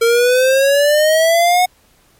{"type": "exponential sweep", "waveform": "square", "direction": "up", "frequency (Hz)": [457.2, 735], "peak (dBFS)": -10, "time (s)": [0.01, 1.66], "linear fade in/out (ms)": 10, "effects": ["pink hiss -53 dBFS RMS until 2.19 s", "MP3 64 kbps"]}